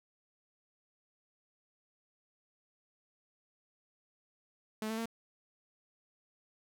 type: tone with pitch steps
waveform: sawtooth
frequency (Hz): 216.8 / 222.4 / 228.1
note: A3 / A3 / A#3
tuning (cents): -25 / +19 / -37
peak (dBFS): -31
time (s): 4.82-5.057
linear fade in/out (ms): 2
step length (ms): 79
effects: none